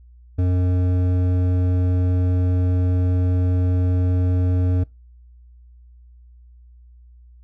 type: tone with hard clipping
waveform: sine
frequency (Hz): 90.5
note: F#2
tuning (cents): -38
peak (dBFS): -18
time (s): 0.38-4.84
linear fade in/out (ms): 10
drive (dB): 11
effects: noise-tail reverb RT60 0.2 s tail -21 dB re dry + added 60 Hz sine -44 dBFS peak until 7.43 s